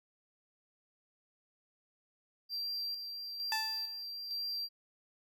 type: tone with tremolo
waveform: triangle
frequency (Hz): 4724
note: D8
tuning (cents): +9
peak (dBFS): -34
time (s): 2.49-4.69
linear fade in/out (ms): 50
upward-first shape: square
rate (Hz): 1.1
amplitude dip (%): 45
type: tone with exponential decay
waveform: 20% pulse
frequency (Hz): 878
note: A5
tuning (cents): -4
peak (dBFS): -26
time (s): 3.52-4.03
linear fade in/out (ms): 1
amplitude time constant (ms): 110
effects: none

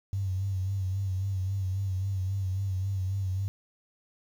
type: tone with vibrato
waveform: sine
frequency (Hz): 95.8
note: G2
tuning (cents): -39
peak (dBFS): -27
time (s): 0.13-3.48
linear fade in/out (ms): 0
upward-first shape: sine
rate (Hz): 3.7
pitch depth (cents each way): 55
effects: 9-bit

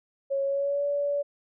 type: tone with pitch glide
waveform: sine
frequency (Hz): 550 to 573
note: C#5 to D5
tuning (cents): -14 to -43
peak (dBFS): -24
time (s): 0.3-1.23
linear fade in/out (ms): 20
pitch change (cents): +71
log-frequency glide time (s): 0.43-0.85
effects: none

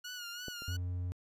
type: tone with vibrato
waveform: 15% pulse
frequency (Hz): 1441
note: F#6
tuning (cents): -46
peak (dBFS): -35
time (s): 0.04-0.77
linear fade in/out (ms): 10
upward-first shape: sine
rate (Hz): 3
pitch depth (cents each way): 57
type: clicks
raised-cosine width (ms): 2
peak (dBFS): -29 / -37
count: 2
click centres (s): 0.483 / 0.621
type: tone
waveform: triangle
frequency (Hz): 89.4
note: F2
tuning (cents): +41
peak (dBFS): -32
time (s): 0.68-1.12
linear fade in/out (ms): 0
effects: resampled to 32000 Hz

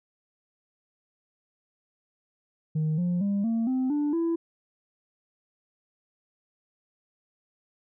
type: tone with pitch steps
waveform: sine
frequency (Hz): 155.56 / 176.64 / 200.6 / 227.8 / 258.6 / 293.7 / 333.5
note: D#3 / F3 / G3 / A#3 / C4 / D4 / E4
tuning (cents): 0 / +20 / +40 / -40 / -20 / 0 / +20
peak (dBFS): -21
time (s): 2.75-4.36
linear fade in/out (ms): 10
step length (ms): 230
effects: tanh soft clip ceiling -22 dBFS

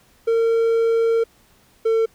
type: tone pair in turn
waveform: triangle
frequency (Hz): 457 / 449.9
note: A#4 / A4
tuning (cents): -34 / +39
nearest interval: unison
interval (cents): 27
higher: first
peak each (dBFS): -13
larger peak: neither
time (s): 0.27-1.24 / 1.85-2.06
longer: first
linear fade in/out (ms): 10
effects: pink hiss -56 dBFS RMS until 2.14 s

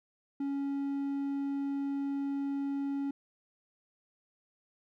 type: tone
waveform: triangle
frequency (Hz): 278.7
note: C#4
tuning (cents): +9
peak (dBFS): -29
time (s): 0.4-3.11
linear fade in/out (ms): 5
effects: none

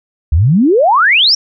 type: exponential sweep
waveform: sine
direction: up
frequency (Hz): 67.8 to 5720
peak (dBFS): -6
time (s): 0.32-1.35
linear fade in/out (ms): 5
effects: none

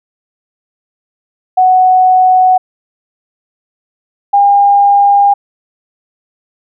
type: tone pair in turn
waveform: sine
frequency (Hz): 742 / 805.9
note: F#5 / G5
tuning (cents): +5 / +48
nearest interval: minor second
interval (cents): 143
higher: second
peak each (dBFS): -4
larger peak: neither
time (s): 1.57-2.58 / 4.33-5.34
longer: neither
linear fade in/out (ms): 10
effects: none

